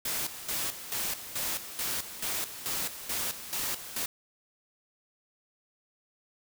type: noise with tremolo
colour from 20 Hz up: white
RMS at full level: -32 dBFS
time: 0.05-4.06 s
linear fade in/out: 5 ms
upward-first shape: square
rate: 2.3 Hz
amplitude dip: 70%
effects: none